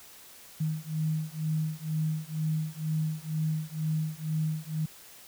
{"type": "beating tone pair", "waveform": "sine", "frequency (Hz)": [155.56, 157.66], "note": ["D#3", "D#3"], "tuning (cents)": [0, 23], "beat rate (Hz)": 2.1, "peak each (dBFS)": -31, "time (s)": [0.6, 4.86], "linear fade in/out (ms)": 10, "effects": ["white hiss -51 dBFS RMS until 5.27 s"]}